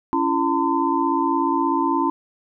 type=tone cluster; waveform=sine; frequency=279.3 / 335.9 / 905 / 1020 Hz; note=C#4 / E4 / A5 / C6; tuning=+13 / +33 / +48 / -44 cents; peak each=-23 dBFS; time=0.13-2.1 s; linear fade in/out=0 ms; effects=none